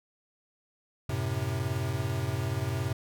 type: chord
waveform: square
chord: F# diminished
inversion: none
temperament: equal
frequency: 92.5 / 110 / 130.81 Hz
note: F#2 / A2 / C3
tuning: 0 / 0 / 0 cents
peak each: -35 / -34 / -33 dBFS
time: 1.09-2.93 s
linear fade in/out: 5 ms
effects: none